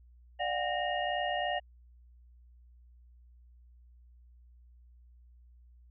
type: tone cluster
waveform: sine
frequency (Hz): 592 / 720 / 783 / 1850 / 2847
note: D5 / F#5 / G5 / A#6 / F7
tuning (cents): +14 / -47 / -2 / -14 / +33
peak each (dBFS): -36 / -33 / -40 / -37 / -39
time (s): 0.39-1.6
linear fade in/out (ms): 20
effects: added 60 Hz sine -55 dBFS peak until 5.9 s